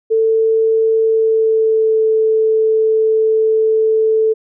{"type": "tone with pitch glide", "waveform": "sine", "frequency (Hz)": [445.3, 439.9], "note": ["A4", "A4"], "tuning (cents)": [21, 0], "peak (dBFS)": -10, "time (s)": [0.1, 4.34], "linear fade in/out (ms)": 20, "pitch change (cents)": -21, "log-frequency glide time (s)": [1.05, 2.03], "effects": []}